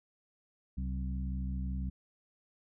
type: harmonic tone with a mistuned harmonic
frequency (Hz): 65.41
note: C2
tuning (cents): 0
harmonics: 1 / 2 / 3 / 4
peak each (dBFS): -34 / -43 / -40 / -49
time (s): 0.77-1.9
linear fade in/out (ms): 10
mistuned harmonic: 3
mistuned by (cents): -65
effects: none